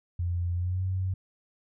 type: tone with pitch glide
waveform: sine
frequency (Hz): 87.31 to 93.58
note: F2 to F#2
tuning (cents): 0 to +20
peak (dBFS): -26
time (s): 0.19-1.14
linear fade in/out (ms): 5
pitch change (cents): +120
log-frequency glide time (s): 0.54-0.83
effects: none